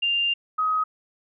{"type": "tone pair in turn", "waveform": "sine", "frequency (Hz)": [2794, 1262.7], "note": ["F7", "D#6"], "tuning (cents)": [0, 25], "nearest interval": "octave + major second", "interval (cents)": 1375, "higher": "first", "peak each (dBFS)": -20, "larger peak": "neither", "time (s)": [[0.02, 0.34], [0.58, 0.84]], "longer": "first", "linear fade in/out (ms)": 10, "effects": []}